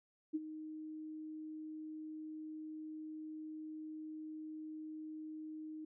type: tone with ADSR envelope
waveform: sine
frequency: 311.1 Hz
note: D#4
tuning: in tune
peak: -32 dBFS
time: 0.33-5.85 s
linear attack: 23 ms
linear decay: 32 ms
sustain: -12 dB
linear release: 6 ms
effects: none